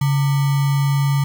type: tone with sample-and-hold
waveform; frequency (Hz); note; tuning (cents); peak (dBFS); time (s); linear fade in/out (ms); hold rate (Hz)
sine; 140; C#3; +18; -14; 0.01-1.24; 5; 1050
effects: none